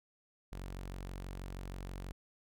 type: tone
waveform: sawtooth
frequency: 46.25 Hz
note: F#1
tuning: in tune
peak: -38 dBFS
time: 0.52-2.12 s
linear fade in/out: 0 ms
effects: none